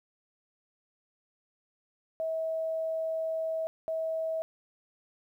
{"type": "tone bursts at uneven times", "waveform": "sine", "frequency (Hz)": 645, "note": "E5", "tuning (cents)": -38, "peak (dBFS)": -29, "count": 2, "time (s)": [[2.2, 3.67], [3.88, 4.42]], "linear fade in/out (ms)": 0, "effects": ["11-bit"]}